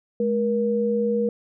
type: tone pair together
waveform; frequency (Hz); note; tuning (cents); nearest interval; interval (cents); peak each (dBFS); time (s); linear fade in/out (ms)
sine; 211.9 / 475.8; G#3 / A#4; +35 / +35; octave + major second; 1400; -24 / -21; 0.2-1.29; 2
effects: none